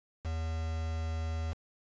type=tone with quantisation; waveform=triangle; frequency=80.8 Hz; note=E2; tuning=34 cents flat; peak=-30 dBFS; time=0.24-1.54 s; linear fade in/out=20 ms; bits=7; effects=resampled to 16000 Hz